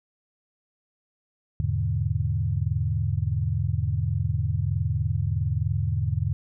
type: chord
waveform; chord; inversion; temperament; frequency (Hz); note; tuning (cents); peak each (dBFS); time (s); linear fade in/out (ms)
sine; E dominant seventh; none; equal; 82.41 / 103.83 / 123.47 / 146.83; E2 / G#2 / B2 / D3; 0 / 0 / 0 / 0; -28 / -26 / -30 / -29; 1.6-6.33; 0
effects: none